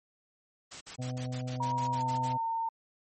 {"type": "noise bursts", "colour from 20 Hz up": "white", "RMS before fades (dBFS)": -43, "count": 11, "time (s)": [0.71, 2.33], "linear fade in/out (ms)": 10, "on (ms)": 100, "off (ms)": 52}
{"type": "harmonic tone", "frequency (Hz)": 126.3, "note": "B2", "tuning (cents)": 39, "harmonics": [1, 2, 4, 5, 6], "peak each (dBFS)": [-34, -40, -46, -48, -50], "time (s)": [0.98, 2.38], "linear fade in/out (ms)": 20}
{"type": "tone with pitch glide", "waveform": "sine", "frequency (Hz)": [950, 909.2], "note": ["A#5", "A#5"], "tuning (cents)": [33, -43], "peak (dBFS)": -29, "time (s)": [1.6, 2.69], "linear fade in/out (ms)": 5, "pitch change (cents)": -76, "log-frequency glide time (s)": [1.94, 2.02]}
{"effects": ["MP3 32 kbps"]}